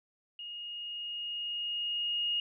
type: tone with level ramp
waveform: sine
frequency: 2861 Hz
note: F7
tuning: 41 cents sharp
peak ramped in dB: -40 to -28 dBFS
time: 0.39-2.4 s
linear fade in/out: 2 ms
effects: none